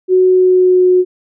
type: tone with pitch glide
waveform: sine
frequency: 370 to 364.9 Hz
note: F#4 to F#4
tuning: 0 to -24 cents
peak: -6 dBFS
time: 0.08-1.05 s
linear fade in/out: 50 ms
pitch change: -24 cents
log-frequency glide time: 0.27-0.87 s
effects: none